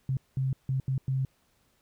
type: tone bursts at uneven times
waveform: sine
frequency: 132.6 Hz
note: C3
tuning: 23 cents sharp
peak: -25 dBFS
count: 5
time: 0.09-0.17 / 0.37-0.53 / 0.69-0.8 / 0.88-0.98 / 1.08-1.25 s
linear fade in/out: 2 ms
effects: pink hiss -69 dBFS RMS until 1.81 s